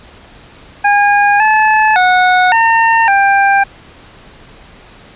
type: tone with pitch steps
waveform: 25% pulse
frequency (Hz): 816 / 865 / 733 / 911 / 793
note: G#5 / A5 / F#5 / A#5 / G5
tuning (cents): -31 / -30 / -16 / -40 / +20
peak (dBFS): -3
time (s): 0.84-3.64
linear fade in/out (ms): 10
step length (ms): 560
effects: pink hiss -39 dBFS RMS until 5.15 s + resampled to 8000 Hz